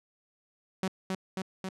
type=tone with echo; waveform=sawtooth; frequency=188.7 Hz; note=F#3; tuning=34 cents sharp; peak=-24 dBFS; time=0.83-0.88 s; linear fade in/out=2 ms; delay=270 ms; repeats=3; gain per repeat=-2 dB; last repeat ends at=1.69 s; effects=low-pass 9000 Hz 12 dB/octave